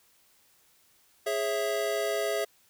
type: chord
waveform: square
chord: C# minor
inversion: second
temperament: equal with one note detuned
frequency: 415.3 / 546.4 / 659.3 Hz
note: G#4 / C#5 / E5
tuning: 0 / -25 / 0 cents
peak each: -32 / -35 / -31 dBFS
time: 1.26-2.45 s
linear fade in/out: 10 ms
effects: white hiss -64 dBFS RMS until 2.69 s